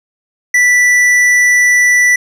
sine tone with tanh clipping, 1970 Hz, B6, 5 cents flat, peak -8 dBFS, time 0.54-2.16 s, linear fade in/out 5 ms, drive 11 dB, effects none

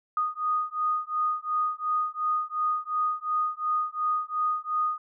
sine beating tone pair, 1236 / 1238.8 Hz, D#6 / D#6, -12 / -8 cents, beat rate 2.8 Hz, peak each -28 dBFS, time 0.17-4.98 s, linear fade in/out 2 ms, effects none

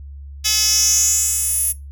10% pulse tone with high-pass filter sweep, 428.2 Hz, A4, 47 cents flat, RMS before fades -17 dBFS, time 0.44-1.73 s, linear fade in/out 20 ms, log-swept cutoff 4300 to 11000 Hz, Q 4, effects noise-tail reverb RT60 0.2 s tail -18 dB re dry + added 70 Hz sine -32 dBFS peak until 1.91 s

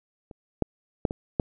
clicks, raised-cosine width 2 ms, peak -29 / -9 / -8 / -18 / -9 dBFS, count 5, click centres 0.312 / 0.623 / 1.052 / 1.109 / 1.398 s, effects none

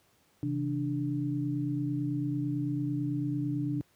sine tone cluster, 133.3 / 162.3 / 293.3 Hz, C3 / E3 / D4, +33 / -27 / -2 cents, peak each -32 / -38 / -31 dBFS, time 0.43-3.81 s, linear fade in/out 0 ms, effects pink hiss -67 dBFS RMS until 3.95 s + high-pass 80 Hz 12 dB/octave

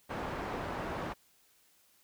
white low-pass noise, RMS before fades -38 dBFS, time 0.09-1.14 s, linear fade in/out 20 ms, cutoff 1000 Hz, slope 12 dB/octave, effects white hiss -67 dBFS RMS until 2.03 s

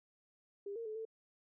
sine tone with pitch steps, 402.2 / 460.5 / 432 / 445.4 Hz, G4 / A#4 / A4 / A4, +44 / -21 / -32 / +21 cents, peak -40 dBFS, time 0.66-1.052 s, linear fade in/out 5 ms, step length 98 ms, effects none

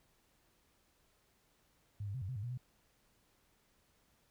sine tone with pitch steps, 102.8 / 99.9 / 131.3 / 93.9 / 129.8 / 101.4 / 121.1 / 126 Hz, G#2 / G2 / C3 / F#2 / C3 / G#2 / B2 / B2, -17 / +33 / +6 / +26 / -13 / -41 / -34 / +35 cents, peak -38 dBFS, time 2-2.576 s, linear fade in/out 5 ms, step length 72 ms, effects pink hiss -73 dBFS RMS until 4.3 s

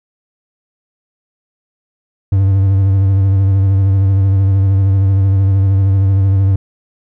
triangle tone with vibrato, 97.1 Hz, G2, 16 cents flat, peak -6 dBFS, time 2.32-6.56 s, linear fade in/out 5 ms, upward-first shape sine, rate 13 Hz, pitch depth 35 cents each way, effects none

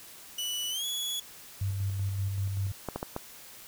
sawtooth tone with pitch glide, 2960 to 3381 Hz, F#7 to G#7, 0 to +30 cents, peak -28 dBFS, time 0.38-1.2 s, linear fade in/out 5 ms, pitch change +230 cents, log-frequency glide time 0.7-0.85 s
sine tone with tremolo, 98 Hz, G2, in tune, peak -27 dBFS, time 1.61-2.72 s, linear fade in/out 5 ms, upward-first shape square, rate 5.2 Hz, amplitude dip 30%
clicks, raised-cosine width 1 ms, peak -18 dBFS, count 4, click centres 2.887 / 2.96 / 3.029 / 3.164 s
effects white hiss -49 dBFS RMS until 3.67 s

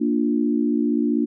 sine chord, Bb major, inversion none, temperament equal, 233.1 / 293.7 / 349.2 Hz, Bb3 / D4 / F4, 0 / 0 / 0 cents, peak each -21 / -21 / -26 dBFS, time 0-1.26 s, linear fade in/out 20 ms, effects none

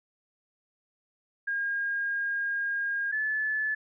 sine tone pair in turn, 1620 / 1731.2 Hz, G#6 / A6, -43 / -29 cents, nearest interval minor second, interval 114 cents, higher second, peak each -27 / -26 dBFS, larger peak second, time 1.47-3.12 / 3.12-3.75 s, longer first, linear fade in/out 10 ms, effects none

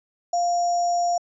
sine tone with sample-and-hold, 698.5 Hz, F5, in tune, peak -19 dBFS, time 0.33-1.18 s, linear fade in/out 5 ms, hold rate 6300 Hz, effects resampled to 22050 Hz

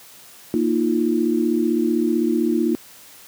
sine chord, Bb suspended fourth, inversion none, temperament equal with one note detuned, 233.1 / 311.1 / 346.8 Hz, Bb3 / Eb4 / F4, 0 / 0 / -12 cents, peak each -21 dBFS, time 0.54-2.75 s, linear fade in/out 0 ms, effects white hiss -45 dBFS RMS until 3.27 s + high-pass 80 Hz 12 dB/octave

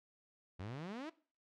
sawtooth exponential sweep, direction up, 87.31 to 340.1 Hz, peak -39 dBFS, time 0.59-1.1 s, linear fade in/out 10 ms, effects noise-tail reverb RT60 0.4 s tail -20 dB re dry + low-pass 4000 Hz 12 dB/octave

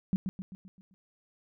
sine tone with echo, 188.5 Hz, F#3, 32 cents sharp, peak -23 dBFS, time 0.13-0.16 s, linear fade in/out 0 ms, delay 130 ms, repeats 6, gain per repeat -6 dB, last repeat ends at 0.94 s, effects none

